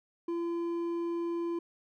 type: tone with hard clipping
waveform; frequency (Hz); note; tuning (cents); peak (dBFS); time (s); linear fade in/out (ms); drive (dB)
sine; 340; F4; -46; -32; 0.28-1.59; 5; 5
effects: none